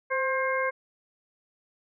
harmonic tone with a mistuned harmonic, 532 Hz, C5, 29 cents sharp, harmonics 1 / 2 / 3 / 4, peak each -28 / -30 / -31 / -32 dBFS, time 0.1-0.71 s, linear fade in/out 20 ms, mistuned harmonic 1, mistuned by -32 cents, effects none

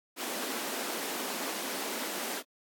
pink high-pass noise, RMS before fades -36 dBFS, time 0.16-2.43 s, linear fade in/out 50 ms, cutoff 220 Hz, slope 48 dB/octave, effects AAC 64 kbps

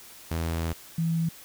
sawtooth / sine tone pair in turn, 82.41 / 164.82 Hz, E2 / E3, 0 / 0 cents, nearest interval octave, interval 1200 cents, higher second, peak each -23 dBFS, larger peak neither, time 0.31-0.73 / 0.98-1.29 s, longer first, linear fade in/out 5 ms, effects white hiss -48 dBFS RMS until 1.44 s

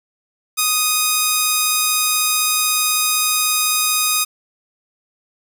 5% pulse tone, 1244.5 Hz, D#6, in tune, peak -3 dBFS, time 0.57-4.25 s, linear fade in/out 20 ms, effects none

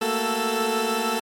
20% pulse tone cluster, 219.3 / 232.5 / 373.1 / 439.9 / 1326 Hz, A3 / A#3 / F#4 / A4 / E6, -6 / -4 / +14 / 0 / +10 cents, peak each -28 / -23 / -28 / -20 / -25 dBFS, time 0.01-1.2 s, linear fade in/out 10 ms, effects MP3 64 kbps

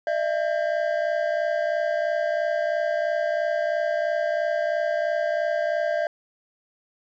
triangle tone cluster, 605 / 668 / 1596 Hz, D#5 / E5 / G6, -49 / +23 / +31 cents, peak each -23 / -23 / -31 dBFS, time 0.07-6.07 s, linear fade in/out 2 ms, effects resampled to 16000 Hz

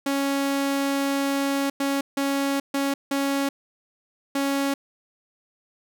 sawtooth tone bursts at uneven times, 277.2 Hz, C#4, in tune, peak -18 dBFS, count 6, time 0.06-1.7 / 1.8-2.01 / 2.17-2.6 / 2.74-2.94 / 3.11-3.49 / 4.35-4.74 s, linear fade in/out 5 ms, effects none

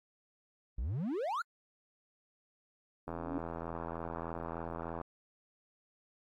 triangle exponential sweep, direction up, 50 to 1480 Hz, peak -31 dBFS, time 0.78-1.42 s, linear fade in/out 5 ms
sine tone with exponential growth, 277.2 Hz, C#4, in tune, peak -31 dBFS, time 3.07-3.38 s, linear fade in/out 1 ms, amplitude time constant 67 ms
click train, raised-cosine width 1 ms, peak -26 dBFS, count 162, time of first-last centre 3.08-5.013 s, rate 83.3 Hz
effects AAC 48 kbps

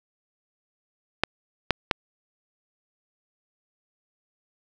clicks, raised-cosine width 0.3 ms, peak -3 dBFS, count 3, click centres 1.236 / 1.707 / 1.912 s, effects none

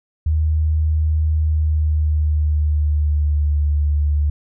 sine tone with pitch glide, 77.78 to 73.67 Hz, D#2 to D2, 0 to +6 cents, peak -14 dBFS, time 0.26-4.3 s, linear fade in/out 5 ms, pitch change -94 cents, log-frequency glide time 1.39-3.57 s, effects none

